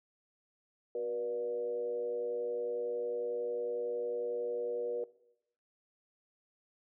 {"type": "tone with frequency modulation", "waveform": "sine", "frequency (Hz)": 480, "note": "B4", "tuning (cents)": -49, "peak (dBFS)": -33, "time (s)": [0.95, 5.04], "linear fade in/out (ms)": 2, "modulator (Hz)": 111, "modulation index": 0.7, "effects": ["noise-tail reverb RT60 0.8 s tail -19 dB re dry"]}